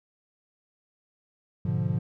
triangle chord, G# diminished seventh, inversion none, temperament equal with one note detuned, 104.25 / 123.47 / 146.83 / 174.61 Hz, G#2 / B2 / D3 / F3, +7 / 0 / 0 / 0 cents, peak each -28 dBFS, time 1.65-1.99 s, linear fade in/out 5 ms, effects none

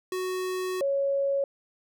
square / sine tone pair in turn, 370 / 554.4 Hz, F#4 / C#5, 0 / 0 cents, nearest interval perfect fifth, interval 700 cents, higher second, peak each -29 / -23 dBFS, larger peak second, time 0.12-0.81 / 0.81-1.44 s, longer first, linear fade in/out 2 ms, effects none

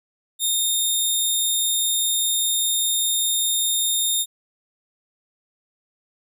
15% pulse tone, 3665 Hz, A#7, 30 cents flat, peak -12 dBFS, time 0.39-4.26 s, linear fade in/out 50 ms, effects none

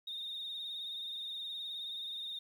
sine tone with vibrato, 3689 Hz, A#7, 19 cents flat, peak -38 dBFS, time 0.07-2.39 s, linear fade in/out 5 ms, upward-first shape triangle, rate 19 Hz, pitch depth 56 cents each way, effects tanh soft clip ceiling -34 dBFS + 11-bit

